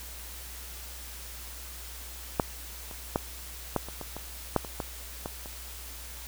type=clicks; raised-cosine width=1 ms; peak=-8 / -29 / -11 / -11 / -26 / -23 / -23 / -8 / -25 / -17 / -19 / -28 dBFS; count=12; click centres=2.398 / 2.912 / 3.159 / 3.763 / 3.886 / 4.013 / 4.166 / 4.563 / 4.648 / 4.802 / 5.259 / 5.459 s; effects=added 60 Hz sine -44 dBFS peak until 6.27 s + white hiss -44 dBFS RMS until 6.27 s